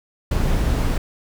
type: noise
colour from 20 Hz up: brown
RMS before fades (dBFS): -19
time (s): 0.31-0.98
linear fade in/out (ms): 5
effects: none